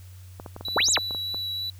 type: clicks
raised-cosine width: 1 ms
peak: -23 dBFS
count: 12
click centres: 0.399 / 0.462 / 0.564 / 0.61 / 0.684 / 0.773 / 0.804 / 0.885 / 0.984 / 1.109 / 1.148 / 1.345 s
type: tone with vibrato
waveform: triangle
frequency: 3933 Hz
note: B7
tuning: 8 cents flat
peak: -27 dBFS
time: 0.65-1.7 s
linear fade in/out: 2 ms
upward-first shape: triangle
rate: 3.2 Hz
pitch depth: 11 cents each way
type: linear two-way sweep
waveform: sine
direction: up then down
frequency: 220 to 8100 to 220 Hz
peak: -19 dBFS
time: 0.76-0.98 s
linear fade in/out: 2 ms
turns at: 0.92 s
effects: added 92 Hz sine -42 dBFS peak until 1.79 s + white hiss -56 dBFS RMS until 1.79 s